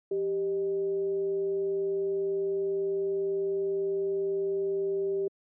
sine tone with frequency modulation, 392 Hz, G4, in tune, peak -26 dBFS, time 0.11-5.28 s, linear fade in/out 5 ms, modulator 222 Hz, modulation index 0.26, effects high-pass 200 Hz 12 dB/octave

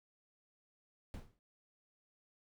brown noise with exponential decay, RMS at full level -42 dBFS, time 1.14-1.39 s, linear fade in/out 0 ms, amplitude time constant 54 ms, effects none

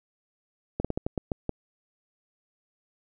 slowing click train, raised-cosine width 2 ms, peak -14 dBFS, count 8, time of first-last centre 0.8-1.493 s, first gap 46 ms, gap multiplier 1.25, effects none

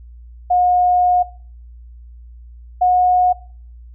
sine tone pair in turn, 720 / 725.8 Hz, F#5 / F#5, -47 / -34 cents, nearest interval unison, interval 13 cents, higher second, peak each -11 / -10 dBFS, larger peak second, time 0.5-1.23 / 2.81-3.33 s, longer first, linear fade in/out 10 ms, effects noise-tail reverb RT60 0.5 s tail -21 dB re dry + added 59 Hz sine -36 dBFS peak until 3.94 s

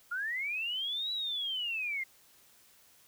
sine linear two-way sweep, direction up then down, 1375 to 3950 to 2065 Hz, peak -32 dBFS, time 0.11-2.04 s, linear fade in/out 10 ms, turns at 1.12 s, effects white hiss -62 dBFS RMS until 3.07 s

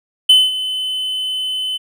triangle tone with ADSR envelope, 3034 Hz, F#7, 43 cents sharp, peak -3 dBFS, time 0.29-1.78 s, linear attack 7 ms, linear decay 210 ms, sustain -14 dB, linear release 20 ms, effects none

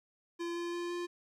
square tone with pitch steps, 342.3 / 344.7 / 347.1 / 349.5 Hz, F4 / F4 / F4 / F4, -35 / -23 / -11 / +1 cents, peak -36 dBFS, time 0.39-1.07 s, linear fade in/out 20 ms, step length 170 ms, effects low-pass 7000 Hz 12 dB/octave + 12-bit

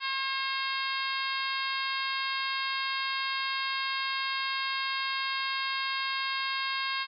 harmonic tone, 537 Hz, C5, 45 cents sharp, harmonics 2 / 3 / 4 / 5 / 6 / 7 / 8 / 9, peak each -34 / -36 / -37 / -38 / -39 / -39 / -40 / -41 dBFS, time 0-7.07 s, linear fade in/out 50 ms, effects none

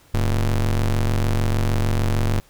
square ring-modulated tone, 61.2 Hz, B1, 15 cents flat, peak -15 dBFS, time 0.14-2.4 s, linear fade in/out 0 ms, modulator 37.9 Hz, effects pink hiss -54 dBFS RMS until 2.49 s

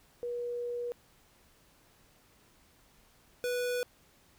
sine / square tone pair in turn, 481.6 / 491.7 Hz, B4 / B4, -44 / -8 cents, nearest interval unison, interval 36 cents, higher second, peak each -33 / -31 dBFS, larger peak second, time 0.23-0.92 / 3.44-3.83 s, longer first, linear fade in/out 0 ms, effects pink hiss -64 dBFS RMS until 4.38 s

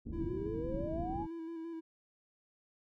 pink low-pass noise, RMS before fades -41 dBFS, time 0.05-1.27 s, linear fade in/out 20 ms, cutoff 310 Hz, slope 24 dB/octave
triangle tone with vibrato, 329.6 Hz, E4, in tune, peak -38 dBFS, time 0.12-1.81 s, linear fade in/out 20 ms, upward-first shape square, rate 5.9 Hz, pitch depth 25 cents each way
sine exponential sweep, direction up, 310.1 to 877 Hz, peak -38 dBFS, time 0.15-1.27 s, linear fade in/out 50 ms
effects none

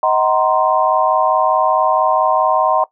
sine chord, C half-diminished seventh, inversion first, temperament just, 627.9 / 753.5 / 941.9 / 1046.5 Hz, Eb5 / Gb5 / Bb5 / C6, +16 / +31 / +18 / 0 cents, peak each -17 dBFS, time 0.03-2.84 s, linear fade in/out 2 ms, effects noise-tail reverb RT60 0.1 s tail -18 dB re dry

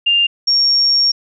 sine tone pair in turn, 2800 / 5536 Hz, F7 / F8, +4 / -16 cents, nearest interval octave, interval 1180 cents, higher second, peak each -10 dBFS, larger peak neither, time 0.06-0.27 / 0.47-1.12 s, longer second, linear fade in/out 10 ms, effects none

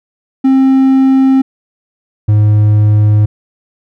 triangle tone pair in turn, 265.8 / 105.48 Hz, C4 / G#2, +27 / +27 cents, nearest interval octave + major third, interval 1600 cents, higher first, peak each -3 dBFS, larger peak neither, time 0.44-1.42 / 2.28-3.26 s, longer neither, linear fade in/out 10 ms, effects none

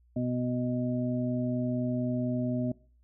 harmonic tone, 124.1 Hz, B2, 9 cents sharp, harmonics 1 / 2 / 3 / 5, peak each -33 / -29 / -42 / -36 dBFS, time 0.16-2.72 s, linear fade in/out 5 ms, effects noise-tail reverb RT60 0.4 s tail -21 dB re dry + added 60 Hz sine -60 dBFS peak until 3.03 s

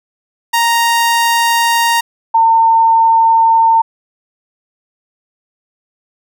sawtooth / sine tone pair in turn, 932 / 906 Hz, A#5 / A#5, -1 / -50 cents, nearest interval unison, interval 49 cents, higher first, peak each -6 dBFS, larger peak neither, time 0.53-2.01 / 2.34-3.82 s, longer neither, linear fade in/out 10 ms, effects none

